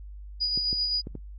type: tone with tremolo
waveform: sine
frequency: 4915 Hz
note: D#8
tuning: 22 cents flat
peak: -23 dBFS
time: 0.4-1.02 s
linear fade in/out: 20 ms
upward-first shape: sine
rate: 7.7 Hz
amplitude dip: 35%
type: clicks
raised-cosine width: 3 ms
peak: -23 dBFS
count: 4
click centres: 0.576 / 0.729 / 1.071 / 1.153 s
effects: added 50 Hz sine -39 dBFS peak until 1.38 s + AAC 32 kbps